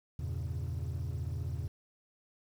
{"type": "chord", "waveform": "triangle", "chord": "E diminished seventh", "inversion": "none", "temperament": "equal", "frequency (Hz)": [82.41, 98, 116.54, 138.59], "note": ["E2", "G2", "Bb2", "Db3"], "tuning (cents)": [0, 0, 0, 0], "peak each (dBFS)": [-34, -39, -37, -38], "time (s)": [0.19, 1.68], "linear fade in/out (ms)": 5, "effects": ["tanh soft clip ceiling -28 dBFS", "10-bit"]}